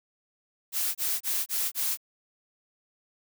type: noise bursts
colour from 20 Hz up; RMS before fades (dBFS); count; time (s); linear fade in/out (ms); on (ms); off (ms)
blue; -28; 5; 0.72-1.974; 50; 230; 26
effects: none